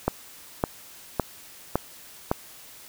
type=click train; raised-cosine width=1 ms; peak=-7 dBFS; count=5; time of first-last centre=0.08-2.315 s; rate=1.79 Hz; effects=white hiss -47 dBFS RMS until 2.88 s